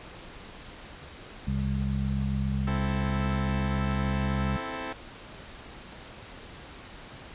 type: harmonic tone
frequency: 67 Hz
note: C2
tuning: 42 cents sharp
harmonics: 1 / 2 / 3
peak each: -30 / -30 / -30 dBFS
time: 1.47-4.57 s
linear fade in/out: 5 ms
type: chord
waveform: 10% pulse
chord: A minor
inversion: first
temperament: equal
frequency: 261.6 / 329.6 / 440 Hz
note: C4 / E4 / A4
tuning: 0 / 0 / 0 cents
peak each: -28 / -30 / -30 dBFS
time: 2.67-4.93 s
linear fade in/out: 5 ms
effects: pink hiss -45 dBFS RMS until 7.34 s + resampled to 8000 Hz